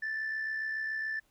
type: tone with amplitude modulation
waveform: sine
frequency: 1760 Hz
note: A6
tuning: in tune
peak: -28 dBFS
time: 0.02-1.2 s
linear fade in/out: 10 ms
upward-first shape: sine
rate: 67.1 Hz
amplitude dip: 50%
effects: tanh soft clip ceiling -29 dBFS + pink hiss -71 dBFS RMS until 1.3 s